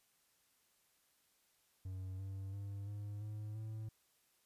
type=tone with pitch steps; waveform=triangle; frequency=93.9 / 96.82 / 99.83 / 102.93 / 106.13 / 109.43 Hz; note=F#2 / G2 / G2 / G#2 / G#2 / A2; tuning=+26 / -21 / +32 / -15 / +38 / -9 cents; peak=-40 dBFS; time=1.85-3.89 s; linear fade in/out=5 ms; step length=340 ms; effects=white hiss -75 dBFS RMS until 4.45 s + resampled to 32000 Hz